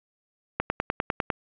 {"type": "click train", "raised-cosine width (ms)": 0.5, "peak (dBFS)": -9, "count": 8, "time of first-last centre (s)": [0.6, 1.302], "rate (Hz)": 9.97, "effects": ["resampled to 8000 Hz", "7-bit"]}